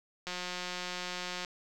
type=click train; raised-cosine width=0.2 ms; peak=-20 dBFS; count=213; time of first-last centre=0.27-1.448 s; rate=180 Hz; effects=none